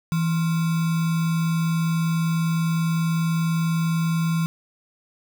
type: tone with sample-and-hold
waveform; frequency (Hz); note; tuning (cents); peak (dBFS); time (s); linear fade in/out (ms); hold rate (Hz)
sine; 164.81; E3; 0; -19; 0.12-4.46; 0; 1225
effects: none